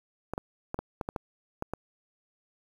clicks, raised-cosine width 1 ms, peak -18 dBFS, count 9, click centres 0.336 / 0.379 / 0.744 / 0.79 / 1.012 / 1.089 / 1.162 / 1.624 / 1.736 s, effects 8-bit

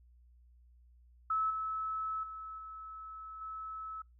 sine tone with level steps, 1300 Hz, E6, 24 cents flat, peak -29 / -34 / -42 / -44 / -40 dBFS, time 1.3-4.02 s, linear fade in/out 5 ms, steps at 1.5 / 2.23 / 2.58 / 3.41 s, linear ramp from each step 5 ms, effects noise-tail reverb RT60 0.2 s tail -26 dB re dry + added 60 Hz sine -59 dBFS peak until 4.19 s

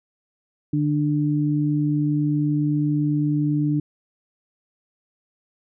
sine tone pair together, 148.67 / 296.4 Hz, D3 / D4, +22 / +16 cents, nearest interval octave, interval 1194 cents, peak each -21 dBFS, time 0.73-3.8 s, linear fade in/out 5 ms, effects none

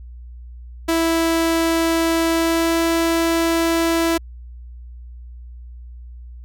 sawtooth tone with pitch glide, 329.6 to 331.7 Hz, E4 to E4, 0 to +11 cents, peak -12 dBFS, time 0.88-4.18 s, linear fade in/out 10 ms, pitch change +11 cents, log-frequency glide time 2.32-2.79 s, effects added 60 Hz sine -34 dBFS peak until 6.44 s

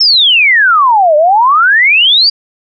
sine exponential two-way sweep, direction down then up, 5500 to 585 to 4842 Hz, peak -4 dBFS, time 0-2.3 s, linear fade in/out 10 ms, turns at 1.16 s, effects none

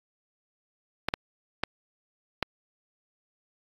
clicks, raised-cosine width 0.3 ms, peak -9 dBFS, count 4, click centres 1.086 / 1.139 / 1.636 / 2.427 s, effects AAC 32 kbps

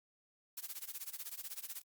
blue noise with tremolo, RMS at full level -42 dBFS, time 0.57-1.82 s, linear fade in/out 5 ms, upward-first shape sine, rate 16 Hz, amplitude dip 90%, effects Opus 48 kbps

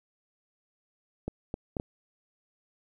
clicks, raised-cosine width 2 ms, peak -19 dBFS, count 4, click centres 1.28 / 1.541 / 1.768 / 1.799 s, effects 10-bit

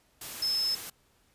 sine tone in noise, 5210 Hz, E8, 21 cents flat, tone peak -26 dBFS, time 0.42-0.75 s, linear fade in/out 5 ms, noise white, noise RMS -40 dBFS, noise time 0.21-0.9 s, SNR +11 dB, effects pink hiss -67 dBFS RMS until 1.34 s + resampled to 32000 Hz

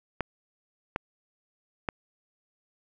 clicks, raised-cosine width 0.5 ms, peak -13 dBFS, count 3, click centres 0.207 / 0.961 / 1.888 s, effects none

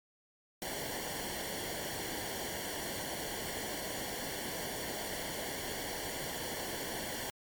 pink noise with comb filter, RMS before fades -39 dBFS, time 0.62-7.3 s, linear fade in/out 0 ms, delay 0.79 ms, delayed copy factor -0.75, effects MP3 96 kbps

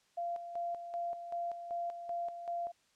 sine tone with tremolo, 690 Hz, F5, 21 cents flat, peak -34 dBFS, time 0.17-2.72 s, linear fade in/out 10 ms, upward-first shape square, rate 2.6 Hz, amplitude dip 60%, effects white hiss -71 dBFS RMS until 2.95 s + low-pass 7000 Hz 12 dB/octave

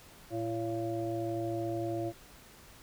harmonic tone with a mistuned harmonic, 112.9 Hz, A2, 45 cents sharp, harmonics 1 / 3 / 5 / 6, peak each -39 / -34 / -40 / -39 dBFS, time 0.3-2.13 s, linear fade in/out 50 ms, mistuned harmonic 6, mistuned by +22 cents, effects pink hiss -55 dBFS RMS until 2.82 s

